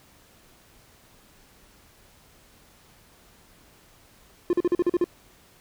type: tone bursts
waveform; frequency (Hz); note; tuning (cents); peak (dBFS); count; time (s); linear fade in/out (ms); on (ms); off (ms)
triangle; 351; F4; +9; -16; 8; 4.5-5.042; 2; 31; 42
effects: pink hiss -56 dBFS RMS until 5.6 s